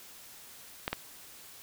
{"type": "clicks", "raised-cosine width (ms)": 0.3, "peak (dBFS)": -14, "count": 2, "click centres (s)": [0.879, 0.93], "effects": ["white hiss -51 dBFS RMS until 1.62 s"]}